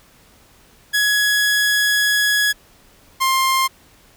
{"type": "tone pair in turn", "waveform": "sawtooth", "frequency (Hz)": [1678, 1057.1], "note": ["G#6", "C6"], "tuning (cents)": [17, 17], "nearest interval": "minor sixth", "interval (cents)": 800, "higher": "first", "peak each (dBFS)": -11, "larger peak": "neither", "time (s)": [[0.93, 2.53], [3.2, 3.68]], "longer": "first", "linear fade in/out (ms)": 20, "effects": ["pink hiss -51 dBFS RMS until 4.16 s"]}